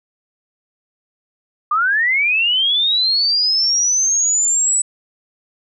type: linear sweep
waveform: sine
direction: up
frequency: 1174 to 7970 Hz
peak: -13 dBFS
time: 1.71-4.82 s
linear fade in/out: 5 ms
effects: none